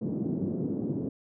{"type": "band-pass noise", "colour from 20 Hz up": "white", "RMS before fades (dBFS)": -31, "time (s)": [0.01, 1.09], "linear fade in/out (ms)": 10, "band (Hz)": [130, 340], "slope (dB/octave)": 24, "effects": []}